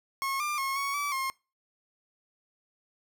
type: tone with pitch steps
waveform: 30% pulse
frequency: 1088 / 1194 / 1084 / 1113 / 1152 / 1069 Hz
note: C#6 / D6 / C#6 / C#6 / D6 / C6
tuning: -33 / +28 / -39 / +7 / -34 / +37 cents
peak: -26 dBFS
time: 0.22-1.3 s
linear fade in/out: 0 ms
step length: 180 ms
effects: noise-tail reverb RT60 0.3 s tail -25 dB re dry